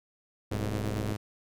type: tone with tremolo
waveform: sawtooth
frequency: 105.1 Hz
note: G#2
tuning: 21 cents sharp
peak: -26 dBFS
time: 0.51-1.17 s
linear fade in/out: 10 ms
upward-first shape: sine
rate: 9 Hz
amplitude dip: 25%
type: click train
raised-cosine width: 2 ms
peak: -22 dBFS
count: 40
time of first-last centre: 0.52-1.123 s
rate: 64.7 Hz
effects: MP3 96 kbps